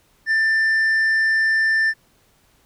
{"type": "tone with tanh clipping", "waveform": "triangle", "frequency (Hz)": 1780, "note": "A6", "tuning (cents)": 20, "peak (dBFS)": -16, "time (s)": [0.26, 1.94], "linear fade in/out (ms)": 50, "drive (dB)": 8, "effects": ["pink hiss -59 dBFS RMS until 2.65 s"]}